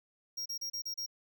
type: tone bursts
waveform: square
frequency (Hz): 5600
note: F8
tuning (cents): +4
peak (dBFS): -36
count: 6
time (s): 0.37-1.063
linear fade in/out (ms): 10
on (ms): 88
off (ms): 33
effects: none